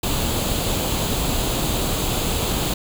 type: noise with comb filter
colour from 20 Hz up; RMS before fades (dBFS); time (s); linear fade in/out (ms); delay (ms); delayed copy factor
pink; -22; 0.03-2.74; 5; 0.27; +0.55
effects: none